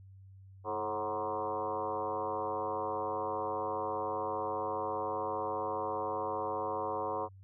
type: tone with frequency modulation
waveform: sine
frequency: 743 Hz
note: F#5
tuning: 7 cents sharp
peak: -32 dBFS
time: 0.64-7.29 s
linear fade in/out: 50 ms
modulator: 102 Hz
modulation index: 3.6
effects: added 96 Hz sine -51 dBFS peak until 7.43 s